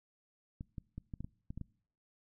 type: clicks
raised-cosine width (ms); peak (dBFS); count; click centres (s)
5; -30; 9; 0.609 / 0.782 / 0.98 / 1.138 / 1.206 / 1.245 / 1.505 / 1.576 / 1.613
effects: noise-tail reverb RT60 0.6 s tail -24 dB re dry